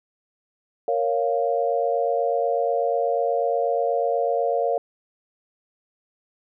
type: chord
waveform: sine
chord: Bb minor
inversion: none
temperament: equal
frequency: 466.2 / 554.4 / 698.5 Hz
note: Bb4 / Db5 / F5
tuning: 0 / 0 / 0 cents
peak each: -24 dBFS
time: 0.88-4.78 s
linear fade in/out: 2 ms
effects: none